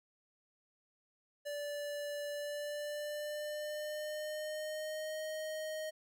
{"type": "tone with pitch glide", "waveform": "square", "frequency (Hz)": [582, 623.8], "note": ["D5", "D#5"], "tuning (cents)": [-16, 4], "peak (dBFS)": -39, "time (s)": [1.45, 5.91], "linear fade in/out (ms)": 20, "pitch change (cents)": 120, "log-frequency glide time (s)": [2.3, 5.2], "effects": []}